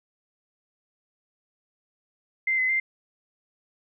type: tone with pitch steps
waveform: sine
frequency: 2083 / 2036 / 2091 Hz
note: C7 / C7 / C7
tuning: -8 / -48 / -2 cents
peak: -21 dBFS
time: 2.47-2.8 s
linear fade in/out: 5 ms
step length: 110 ms
effects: none